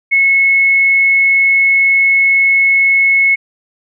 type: tone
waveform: sine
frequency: 2189 Hz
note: C#7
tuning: 22 cents flat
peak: -7 dBFS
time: 0.11-3.36 s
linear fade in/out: 20 ms
effects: none